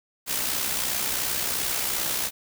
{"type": "noise with amplitude modulation", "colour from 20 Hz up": "white", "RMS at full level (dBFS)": -25, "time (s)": [0.26, 2.31], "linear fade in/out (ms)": 50, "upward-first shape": "sine", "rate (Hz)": 62.8, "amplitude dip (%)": 45, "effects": []}